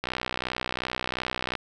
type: click train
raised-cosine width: 0.3 ms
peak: -12 dBFS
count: 96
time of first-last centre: 0.04-1.553 s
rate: 62.8 Hz
effects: none